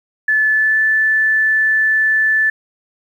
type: tone with pitch glide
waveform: sine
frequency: 1735 to 1751.1 Hz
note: A6 to A6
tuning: -25 to -9 cents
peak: -11 dBFS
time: 0.28-2.5 s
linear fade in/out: 5 ms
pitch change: +16 cents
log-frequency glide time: 0.49-0.8 s
effects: 8-bit